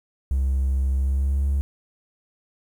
triangle tone with pitch glide, 66.7 to 69.69 Hz, C2 to C#2, +34 to +10 cents, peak -16 dBFS, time 0.31-1.61 s, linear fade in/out 0 ms, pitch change +76 cents, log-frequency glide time 0.96-1.46 s, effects tanh soft clip ceiling -14 dBFS + 9-bit

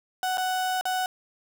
35% pulse tone with dropouts, 743 Hz, F#5, 7 cents sharp, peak -23 dBFS, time 0.23-1.06 s, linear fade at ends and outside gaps 1 ms, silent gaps 0.373-0.38 / 0.811-0.854 s, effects none

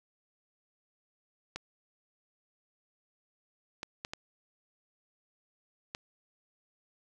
clicks, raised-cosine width 0.2 ms, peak -20 dBFS, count 5, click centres 1.56 / 3.831 / 4.049 / 4.135 / 5.949 s, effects none

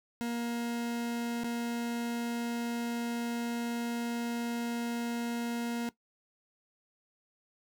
40% pulse tone with dropouts, 235.7 Hz, A#3, 19 cents sharp, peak -31 dBFS, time 0.21-5.89 s, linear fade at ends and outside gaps 0 ms, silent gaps 1.436-1.443 s, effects noise-tail reverb RT60 0.1 s tail -17 dB re dry

